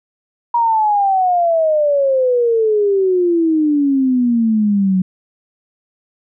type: exponential sweep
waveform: sine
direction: down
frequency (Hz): 956 to 183.2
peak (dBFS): -11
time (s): 0.54-5.02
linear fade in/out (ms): 5
effects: none